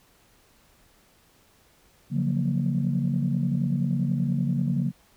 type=chord; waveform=sine; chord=Gb major seventh; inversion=second; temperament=equal with one note detuned; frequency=140.85 / 174.61 / 185 / 233.1 Hz; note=Db3 / F3 / Gb3 / Bb3; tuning=+28 / 0 / 0 / 0 cents; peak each=-25 / -28 / -29 / -28 dBFS; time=2.1-4.92 s; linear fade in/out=50 ms; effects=tanh soft clip ceiling -14 dBFS + pink hiss -60 dBFS RMS until 5.16 s